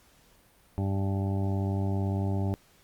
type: harmonic tone with a mistuned harmonic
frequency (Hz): 97.8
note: G2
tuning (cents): -4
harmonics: 1 / 2 / 3 / 4 / 6 / 7 / 8 / 9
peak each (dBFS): -27 / -33 / -37 / -39 / -43 / -44 / -45 / -46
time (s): 0.78-2.54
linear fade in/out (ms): 0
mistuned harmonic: 9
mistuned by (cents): -27
effects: pink hiss -61 dBFS RMS until 2.83 s + Opus 48 kbps